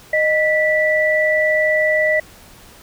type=tone pair together; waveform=sine; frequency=619 / 1965.2 Hz; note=D#5 / B6; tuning=-9 / -9 cents; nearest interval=octave + minor sixth; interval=2000 cents; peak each=-16 dBFS; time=0.13-2.2 s; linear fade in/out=5 ms; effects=pink hiss -44 dBFS RMS until 2.82 s